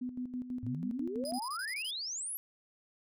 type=tone with tremolo; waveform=sine; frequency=250 Hz; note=B3; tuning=21 cents sharp; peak=-34 dBFS; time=0.01-1.39 s; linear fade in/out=10 ms; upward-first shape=square; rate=6.1 Hz; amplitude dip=65%
type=exponential sweep; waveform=sine; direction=up; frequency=103.83 to 12000 Hz; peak=-36 dBFS; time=0.63-2.37 s; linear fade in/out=0 ms
type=tone bursts; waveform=25% pulse; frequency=4978 Hz; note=D#8; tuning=in tune; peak=-36 dBFS; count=8; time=1.25-1.908 s; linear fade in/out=2 ms; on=63 ms; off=22 ms
effects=none